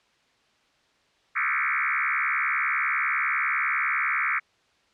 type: tone with frequency modulation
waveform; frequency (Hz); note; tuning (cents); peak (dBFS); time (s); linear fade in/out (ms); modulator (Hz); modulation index
sine; 1760; A6; 0; -22; 1.35-4.4; 20; 70; 7.9
effects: white hiss -64 dBFS RMS until 4.93 s + low-pass 4000 Hz 12 dB/octave